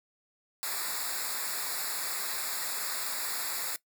white noise with comb filter, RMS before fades -34 dBFS, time 0.63-3.76 s, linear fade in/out 0 ms, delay 0.33 ms, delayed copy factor -1, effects noise-tail reverb RT60 0.1 s tail -19 dB re dry

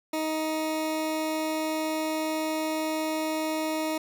20% pulse tone, 313.9 Hz, D#4, 15 cents sharp, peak -22 dBFS, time 0.13-3.98 s, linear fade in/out 5 ms, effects none

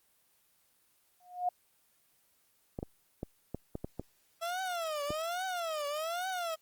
sine tone with exponential growth, 719 Hz, F#5, 50 cents flat, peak -25 dBFS, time 1.2-1.49 s, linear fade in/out 5 ms, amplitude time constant 63 ms
clicks, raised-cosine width 2 ms, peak -23 dBFS, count 8, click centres 2.789 / 2.829 / 3.231 / 3.546 / 3.754 / 3.845 / 3.996 / 5.105 s
30% pulse tone with vibrato, 659.3 Hz, E5, in tune, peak -31 dBFS, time 4.41-6.56 s, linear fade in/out 20 ms, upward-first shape triangle, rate 1.2 Hz, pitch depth 260 cents each way
effects white hiss -70 dBFS RMS until 6.61 s + Opus 24 kbps

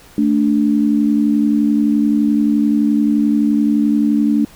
sine tone pair together, 220 / 291.6 Hz, A3 / D4, 0 / -12 cents, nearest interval perfect fourth, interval 488 cents, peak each -14 dBFS, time 0.18-4.45 s, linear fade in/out 2 ms, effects pink hiss -44 dBFS RMS until 4.55 s

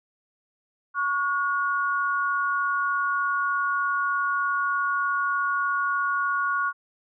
sine tone pair together, 1116.7 / 1440 Hz, C#6 / F#6, +12 / -47 cents, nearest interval major third, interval 441 cents, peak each -25 dBFS, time 0.94-6.73 s, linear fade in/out 50 ms, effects none

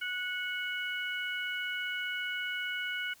harmonic tone, 735 Hz, F#5, 12 cents flat, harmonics 2 / 3 / 4, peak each -35 / -38 / -39 dBFS, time 0.01-3.14 s, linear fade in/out 10 ms, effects white hiss -60 dBFS RMS until 3.2 s

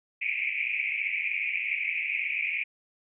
pink band-pass noise, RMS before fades -30 dBFS, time 0.21-2.64 s, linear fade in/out 10 ms, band 2200 to 2500 Hz, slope 96 dB/octave, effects none

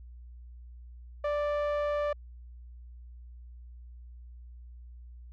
sawtooth tone with low-pass filter, 587.3 Hz, D5, in tune, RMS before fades -30 dBFS, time 1.24-2.13 s, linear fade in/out 5 ms, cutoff 1400 Hz, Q 0.58, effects added 60 Hz sine -45 dBFS peak until 5.32 s

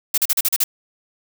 blue noise bursts, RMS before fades -17 dBFS, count 7, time 0.14-0.64 s, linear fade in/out 5 ms, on 38 ms, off 39 ms, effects none

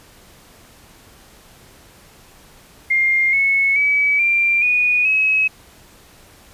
sine tone with pitch steps, 2116 / 2198 / 2284 / 2372 / 2465 / 2560 Hz, C7 / C#7 / D7 / D7 / D#7 / D#7, +19 / -15 / -49 / +17 / -17 / +49 cents, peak -13 dBFS, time 2.9-5.48 s, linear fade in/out 10 ms, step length 430 ms, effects pink hiss -47 dBFS RMS until 6.53 s + resampled to 32000 Hz

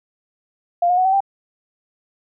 sine tone with pitch steps, 697 / 718.7 / 741 / 764 / 787.8 Hz, F5 / F5 / F#5 / G5 / G5, -4 / +49 / +2 / -45 / +8 cents, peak -13 dBFS, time 0.82-1.205 s, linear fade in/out 5 ms, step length 77 ms, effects none

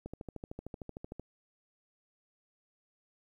click train, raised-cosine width 2 ms, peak -28 dBFS, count 16, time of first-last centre 0.06-1.196 s, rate 13.2 Hz, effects 11-bit

